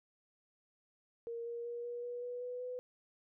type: tone with pitch steps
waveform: sine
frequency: 466.2 / 470.8 / 475.4 / 480.1 / 484.9 / 489.7 / 494.5 / 499.4 Hz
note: A#4 / A#4 / A#4 / B4 / B4 / B4 / B4 / B4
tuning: 0 / +17 / +34 / -49 / -32 / -15 / +2 / +19 cents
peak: -39 dBFS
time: 1.27-2.79 s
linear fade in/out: 0 ms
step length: 190 ms
effects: none